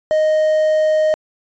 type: tone with quantisation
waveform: triangle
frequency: 621 Hz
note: D#5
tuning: 3 cents flat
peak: -10 dBFS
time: 0.11-1.14 s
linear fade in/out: 0 ms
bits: 6
effects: resampled to 16000 Hz